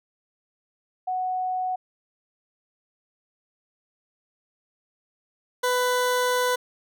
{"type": "tone pair in turn", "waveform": ["sine", "20% pulse"], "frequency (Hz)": [740, 497.8], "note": ["F#5", "B4"], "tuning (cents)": [0, 14], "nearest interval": "perfect fifth", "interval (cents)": 686, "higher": "first", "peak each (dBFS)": [-24, -16], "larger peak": "second", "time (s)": [[1.07, 1.76], [5.63, 6.56]], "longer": "second", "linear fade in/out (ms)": 10, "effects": []}